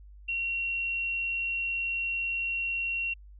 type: tone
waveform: sine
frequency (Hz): 2739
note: F7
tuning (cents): -34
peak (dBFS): -28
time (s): 0.28-3.14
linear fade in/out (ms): 10
effects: added 50 Hz sine -47 dBFS peak until 3.39 s